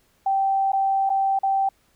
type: tone with dropouts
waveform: sine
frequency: 779 Hz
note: G5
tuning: 11 cents flat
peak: -18 dBFS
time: 0.26-1.69 s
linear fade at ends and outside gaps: 5 ms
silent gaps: 0.72-0.731 / 1.094-1.1 / 1.39-1.432 s
effects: pink hiss -63 dBFS RMS until 1.95 s